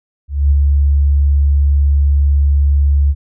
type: tone with ADSR envelope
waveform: sine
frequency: 71 Hz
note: C#2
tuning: 42 cents sharp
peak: -6 dBFS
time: 0.28-3.15 s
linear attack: 230 ms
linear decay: 23 ms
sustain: -2 dB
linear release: 48 ms
effects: none